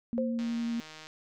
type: tone with vibrato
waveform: sine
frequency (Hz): 233.1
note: A#3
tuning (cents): 0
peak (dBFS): -29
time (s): 0.13-0.8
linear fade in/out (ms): 0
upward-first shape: sine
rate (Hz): 11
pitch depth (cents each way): 9
type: tone with exponential decay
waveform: sine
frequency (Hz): 523.3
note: C5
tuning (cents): 0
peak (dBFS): -26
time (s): 0.18-0.6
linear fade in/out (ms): 0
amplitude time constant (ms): 90
type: click train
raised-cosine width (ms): 0.2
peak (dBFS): -29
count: 107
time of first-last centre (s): 0.39-1.069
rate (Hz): 156
effects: none